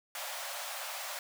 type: high-pass noise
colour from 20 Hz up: pink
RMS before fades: -40 dBFS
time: 0.15-1.19 s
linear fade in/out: 2 ms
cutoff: 550 Hz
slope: 96 dB/octave
effects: none